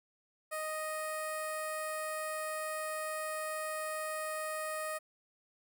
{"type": "tone with notch filter", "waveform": "10% pulse", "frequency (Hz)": 622.3, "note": "D#5", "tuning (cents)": 0, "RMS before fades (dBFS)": -38, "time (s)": [0.51, 4.99], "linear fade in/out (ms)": 20, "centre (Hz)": 3400, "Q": 0.58, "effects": []}